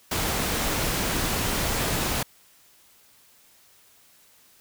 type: noise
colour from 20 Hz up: pink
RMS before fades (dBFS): -26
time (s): 0.11-2.23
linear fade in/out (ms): 5
effects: white hiss -57 dBFS RMS until 4.6 s